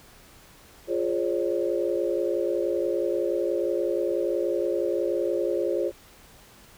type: chord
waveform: sine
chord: D half-diminished seventh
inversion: first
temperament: equal with one note detuned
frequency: 349.2 / 415.3 / 536.7 / 587.3 Hz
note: F4 / Ab4 / C5 / D5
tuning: 0 / 0 / +44 / 0 cents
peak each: -27 / -29 / -28 / -32 dBFS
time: 0.87-5.92 s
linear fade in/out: 50 ms
effects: pink hiss -52 dBFS RMS until 6.77 s